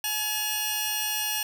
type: tone pair together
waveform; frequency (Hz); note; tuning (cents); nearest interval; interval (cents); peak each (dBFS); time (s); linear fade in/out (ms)
10% pulse; 850 / 2849; G#5 / F7; +40 / +34; octave + major sixth; 2094; -23 / -19; 0.04-1.43; 2
effects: none